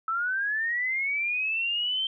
sine linear sweep, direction up, 1300 to 3136 Hz, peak -25 dBFS, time 0.08-2.07 s, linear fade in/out 2 ms, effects none

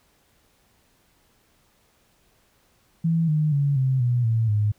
sine tone with pitch steps, 164.81 / 152.89 / 141.83 / 131.57 / 122.05 / 113.22 / 105.03 Hz, E3 / D#3 / C#3 / C3 / B2 / A2 / G#2, 0 / -30 / +40 / +10 / -20 / +50 / +20 cents, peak -18 dBFS, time 3.04-4.72 s, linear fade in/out 10 ms, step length 240 ms, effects pink hiss -63 dBFS RMS until 4.78 s

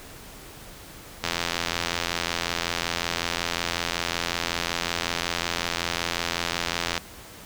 click train, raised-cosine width 0.2 ms, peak -7 dBFS, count 491, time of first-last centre 1.24-6.978 s, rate 85.4 Hz, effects pink hiss -44 dBFS RMS until 7.45 s

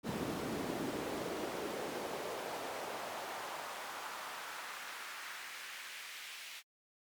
brown noise with high-pass filter sweep, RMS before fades -42 dBFS, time 0.03-6.63 s, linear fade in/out 50 ms, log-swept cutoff 220 to 2600 Hz, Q 1.3, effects MP3 96 kbps

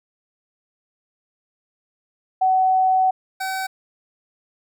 sine / 25% pulse tone pair in turn, 752 / 762.5 Hz, F#5 / G5, +28 / -48 cents, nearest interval unison, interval 24 cents, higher second, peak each -14 / -20 dBFS, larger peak first, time 2.41-3.11 / 3.4-3.67 s, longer first, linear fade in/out 10 ms, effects none

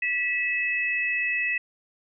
sine tone pair together, 1957.2 / 2593 Hz, B6 / E7, -16 / -29 cents, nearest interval perfect fourth, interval 487 cents, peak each -26 dBFS, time 0.02-1.58 s, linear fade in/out 5 ms, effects none

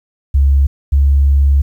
sine tone pair in turn, 69.3 / 69.86 Hz, C#2 / C#2, 0 / +14 cents, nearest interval unison, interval 14 cents, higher second, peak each -6 dBFS, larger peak neither, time 0.34-0.67 / 0.92-1.62 s, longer second, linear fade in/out 10 ms, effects tanh soft clip ceiling -2 dBFS + 8-bit

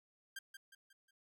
sawtooth tone with echo, 1589 Hz, G6, 23 cents sharp, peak -40 dBFS, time 0.36-0.39 s, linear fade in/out 5 ms, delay 180 ms, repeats 4, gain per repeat -7 dB, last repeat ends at 1.11 s, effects none

